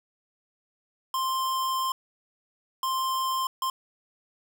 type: tone bursts at uneven times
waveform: square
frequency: 1049 Hz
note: C6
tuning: 4 cents sharp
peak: -26 dBFS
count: 3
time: 1.14-1.92 / 2.83-3.47 / 3.62-3.7 s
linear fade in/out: 2 ms
effects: none